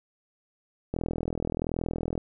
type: click train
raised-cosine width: 2 ms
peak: -16 dBFS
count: 52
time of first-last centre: 0.94-2.178 s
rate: 41.2 Hz
effects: none